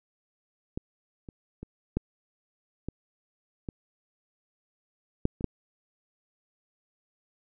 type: clicks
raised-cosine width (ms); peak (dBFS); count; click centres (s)
3; -19 / -29 / -26 / -13 / -20 / -21 / -10 / -24 / -12; 9; 0.775 / 1.288 / 1.63 / 1.97 / 2.886 / 3.688 / 5.254 / 5.409 / 5.443
effects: none